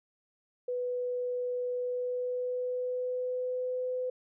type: tone with pitch glide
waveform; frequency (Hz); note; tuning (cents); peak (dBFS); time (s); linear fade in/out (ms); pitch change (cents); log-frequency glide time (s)
sine; 494.7 to 505.4; B4 to B4; +3 to +40; -30; 0.68-4.1; 5; +37; 1.75-3.87
effects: none